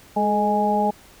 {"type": "harmonic tone with a mistuned harmonic", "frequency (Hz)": 207.5, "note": "G#3", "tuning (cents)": -1, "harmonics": [1, 2, 3, 4], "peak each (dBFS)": [-23, -26, -25, -20], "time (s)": [0.16, 0.91], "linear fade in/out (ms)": 10, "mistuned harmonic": 2, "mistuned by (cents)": 51, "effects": ["pink hiss -49 dBFS RMS until 1.2 s"]}